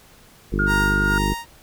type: harmonic tone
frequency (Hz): 50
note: G1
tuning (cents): +35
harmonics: 1 / 2 / 3 / 4 / 5 / 6 / 7 / 8 / 9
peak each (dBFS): -23 / -30 / -28 / -27 / -32 / -31 / -29 / -35 / -35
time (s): 0.52-1.34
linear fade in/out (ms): 5
type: tone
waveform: sine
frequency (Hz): 1422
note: F6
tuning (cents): +31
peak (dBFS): -19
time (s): 0.59-1.18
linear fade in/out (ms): 2
type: tone with tremolo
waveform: sawtooth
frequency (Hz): 932.3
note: A#5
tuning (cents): 0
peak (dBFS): -19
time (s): 0.66-1.46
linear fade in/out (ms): 50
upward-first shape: sine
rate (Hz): 2.2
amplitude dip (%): 70
effects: pink hiss -50 dBFS RMS until 1.62 s